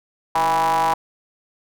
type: ring-modulated tone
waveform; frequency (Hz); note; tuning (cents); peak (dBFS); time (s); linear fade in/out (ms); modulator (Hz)
square; 83.9; E2; +31; -14; 0.35-0.94; 5; 898
effects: none